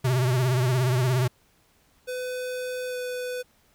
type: tone with vibrato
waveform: square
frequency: 127.1 Hz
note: C3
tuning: 50 cents flat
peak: -21 dBFS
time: 0.04-1.28 s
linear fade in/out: 10 ms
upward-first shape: triangle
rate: 17 Hz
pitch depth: 100 cents each way
type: tone with pitch glide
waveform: square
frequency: 503 to 498.4 Hz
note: B4 to B4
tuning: +32 to +16 cents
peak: -30 dBFS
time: 2.07-3.43 s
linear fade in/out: 20 ms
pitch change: -16 cents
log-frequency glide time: 2.88-2.96 s
effects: pink hiss -63 dBFS RMS until 3.74 s